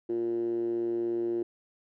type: tone with band-pass filter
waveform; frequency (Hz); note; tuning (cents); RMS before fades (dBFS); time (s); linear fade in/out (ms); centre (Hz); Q
10% pulse; 116.6; A#2; +1; -30; 0.09-1.43; 5; 350; 8.5
effects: none